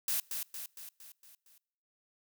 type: noise with echo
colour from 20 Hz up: blue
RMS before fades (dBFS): -32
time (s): 0.08-0.2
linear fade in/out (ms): 2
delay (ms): 230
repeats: 6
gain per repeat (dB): -5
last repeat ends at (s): 1.58
effects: noise-tail reverb RT60 0.8 s tail -25 dB re dry